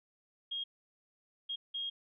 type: tone bursts at uneven times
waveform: sine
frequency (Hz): 3254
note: G#7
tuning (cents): -36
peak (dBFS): -35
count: 3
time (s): 0.51-0.64 / 1.49-1.56 / 1.74-1.9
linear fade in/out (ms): 10
effects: none

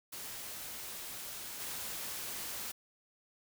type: noise with level steps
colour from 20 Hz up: white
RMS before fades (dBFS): -44 / -41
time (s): 0.12-2.72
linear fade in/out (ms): 10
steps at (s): 1.6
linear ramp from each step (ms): 2
effects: none

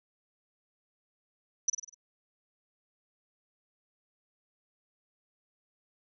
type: tone with echo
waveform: sine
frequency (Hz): 5940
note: F#8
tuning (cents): +6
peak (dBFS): -22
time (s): 1.68-1.7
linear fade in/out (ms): 5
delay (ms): 49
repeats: 5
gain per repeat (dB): -6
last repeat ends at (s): 1.945
effects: none

